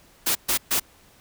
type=noise bursts; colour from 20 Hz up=white; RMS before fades=-22 dBFS; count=3; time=0.26-0.799 s; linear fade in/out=10 ms; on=93 ms; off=130 ms; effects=pink hiss -55 dBFS RMS until 1.2 s